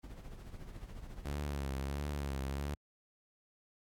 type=noise with tremolo; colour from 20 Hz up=brown; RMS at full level=-45 dBFS; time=0.03-1.34 s; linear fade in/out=10 ms; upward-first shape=sine; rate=14 Hz; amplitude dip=55%
type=tone with vibrato; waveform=sawtooth; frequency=70.1 Hz; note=C#2; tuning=20 cents sharp; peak=-32 dBFS; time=1.25-2.75 s; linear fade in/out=10 ms; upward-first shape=triangle; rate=1.5 Hz; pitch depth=90 cents each way
effects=AAC 64 kbps